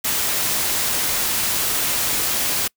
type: noise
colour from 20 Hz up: white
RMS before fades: -21 dBFS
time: 0.04-2.68 s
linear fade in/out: 10 ms
effects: noise-tail reverb RT60 0.1 s tail -26 dB re dry